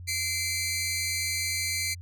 15% pulse tone pair together, 2070 / 2323 Hz, C7 / D7, -19 / -20 cents, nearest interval major second, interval 199 cents, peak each -24 dBFS, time 0.07-1.95 s, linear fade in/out 20 ms, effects added 89 Hz sine -39 dBFS peak until 2.01 s

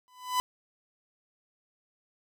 45% pulse tone with exponential growth, 1000 Hz, B5, 21 cents sharp, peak -22 dBFS, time 0.08-0.4 s, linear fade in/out 0 ms, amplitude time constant 69 ms, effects none

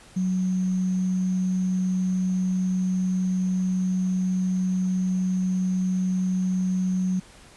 sine tone with sample-and-hold, 185 Hz, F#3, in tune, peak -21 dBFS, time 0.16-7.2 s, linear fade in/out 10 ms, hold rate 6300 Hz, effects pink hiss -50 dBFS RMS until 7.56 s + resampled to 24000 Hz

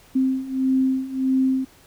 sine beating tone pair, 261.6 / 263.2 Hz, C4 / C4, 0 / +10 cents, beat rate 1.6 Hz, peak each -23 / -20 dBFS, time 0.15-1.65 s, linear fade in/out 10 ms, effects pink hiss -52 dBFS RMS until 1.86 s

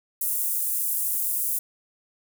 pink high-pass noise, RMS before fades -26 dBFS, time 0.21-1.59 s, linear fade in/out 5 ms, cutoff 10000 Hz, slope 24 dB/octave, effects none

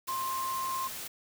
sine tone in noise, 1054 Hz, C6, 12 cents sharp, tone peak -31 dBFS, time 0.08-0.88 s, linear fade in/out 10 ms, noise white, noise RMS -40 dBFS, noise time 0.07-1.08 s, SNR +6 dB, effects none

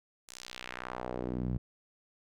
sawtooth tone with band-pass filter sweep, 62 Hz, B1, 7 cents sharp, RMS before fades -38 dBFS, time 0.28-1.58 s, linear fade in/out 10 ms, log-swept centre 8100 to 130 Hz, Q 1.4, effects none

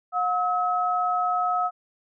sine tone pair together, 721 / 1284.7 Hz, F#5 / E6, -45 / -45 cents, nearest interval minor seventh, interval 1000 cents, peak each -24 dBFS, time 0.12-1.71 s, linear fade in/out 50 ms, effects none

